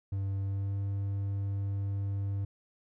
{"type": "tone with pitch glide", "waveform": "triangle", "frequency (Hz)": [97.8, 99.22], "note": ["G2", "G2"], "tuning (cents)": [-4, 21], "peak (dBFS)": -28, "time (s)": [0.12, 2.45], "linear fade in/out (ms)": 5, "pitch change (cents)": 25, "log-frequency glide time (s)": [0.4, 0.79], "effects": []}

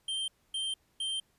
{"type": "tone bursts", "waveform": "square", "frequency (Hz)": 3145, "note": "G7", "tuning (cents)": 5, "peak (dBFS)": -32, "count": 3, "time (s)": [0.08, 1.2], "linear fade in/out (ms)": 5, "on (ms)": 200, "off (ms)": 260, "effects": ["pink hiss -71 dBFS RMS until 1.38 s", "resampled to 32000 Hz"]}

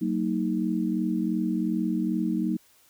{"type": "tone cluster", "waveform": "sine", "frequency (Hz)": [187.8, 230.5, 313.9], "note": ["F#3", "A#3", "D#4"], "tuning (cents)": [26, -19, 15], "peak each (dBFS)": -28, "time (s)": [0.01, 2.57], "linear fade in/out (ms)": 10, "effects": ["white hiss -60 dBFS RMS until 2.89 s"]}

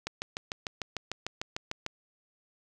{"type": "click train", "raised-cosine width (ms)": 0.2, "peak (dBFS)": -16, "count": 13, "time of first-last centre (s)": [0.07, 1.864], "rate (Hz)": 6.69, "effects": []}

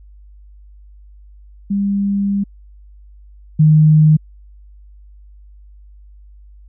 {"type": "tone pair in turn", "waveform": "sine", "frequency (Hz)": [199.8, 154.31], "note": ["G3", "D#3"], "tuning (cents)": [33, -14], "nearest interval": "major third", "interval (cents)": 447, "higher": "first", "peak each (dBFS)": [-14, -6], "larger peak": "second", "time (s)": [[1.7, 2.44], [3.59, 4.17]], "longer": "first", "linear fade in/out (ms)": 10, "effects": ["added 50 Hz sine -39 dBFS peak until 6.68 s"]}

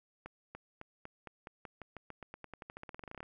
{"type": "accelerating click train", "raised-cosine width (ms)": 0.5, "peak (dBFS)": -30, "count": 28, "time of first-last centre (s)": [0.26, 3.23], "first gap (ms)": 290, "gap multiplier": 0.91, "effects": []}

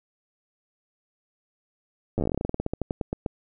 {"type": "slowing click train", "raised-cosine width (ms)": 2, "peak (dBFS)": -13, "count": 24, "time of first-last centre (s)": [2.18, 3.262], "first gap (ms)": 9, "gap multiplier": 1.13, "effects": []}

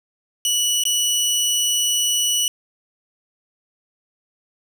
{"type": "tone with dropouts", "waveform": "20% pulse", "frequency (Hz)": 2945, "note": "F#7", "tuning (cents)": -9, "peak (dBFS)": -12, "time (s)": [0.45, 2.48], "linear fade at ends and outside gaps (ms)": 1, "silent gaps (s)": [0.837, 0.853], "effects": []}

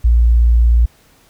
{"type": "tone", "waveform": "sine", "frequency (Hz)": 58.3, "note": "A#1", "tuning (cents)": 1, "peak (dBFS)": -7, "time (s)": [0.04, 0.86], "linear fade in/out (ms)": 10, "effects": ["pink hiss -51 dBFS RMS until 1.29 s"]}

